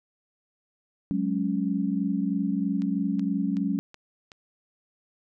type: chord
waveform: sine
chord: F# suspended second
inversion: none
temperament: just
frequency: 185 / 208.1 / 277.5 Hz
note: F#3 / G#3 / C#4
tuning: 0 / +4 / +2 cents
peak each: -28 dBFS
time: 1.11-3.79 s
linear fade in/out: 0 ms
type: click train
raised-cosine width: 0.2 ms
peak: -28 dBFS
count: 5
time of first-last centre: 2.82-4.318 s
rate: 2.67 Hz
effects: none